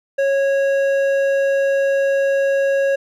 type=tone with hard clipping; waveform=triangle; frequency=550 Hz; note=C#5; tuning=14 cents flat; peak=-16 dBFS; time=0.18-2.96 s; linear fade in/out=10 ms; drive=12 dB; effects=none